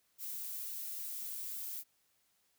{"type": "noise", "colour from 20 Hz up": "violet", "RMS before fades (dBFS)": -42, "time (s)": [0.18, 1.84], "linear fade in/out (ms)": 50, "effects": ["white hiss -75 dBFS RMS until 2.58 s"]}